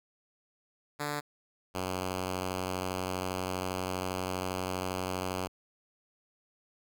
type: tone pair in turn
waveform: 5% pulse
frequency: 146.83 / 92.5 Hz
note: D3 / F#2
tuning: 0 / 0 cents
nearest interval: minor sixth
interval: 800 cents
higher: first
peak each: -21 / -21 dBFS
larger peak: neither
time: 0.99-1.21 / 1.74-5.48 s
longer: second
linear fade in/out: 20 ms
effects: none